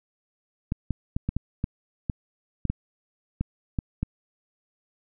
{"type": "clicks", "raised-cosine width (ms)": 5, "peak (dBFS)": -13, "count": 12, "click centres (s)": [0.721, 0.907, 1.165, 1.29, 1.366, 1.641, 2.098, 2.653, 2.7, 3.41, 3.788, 4.03], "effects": []}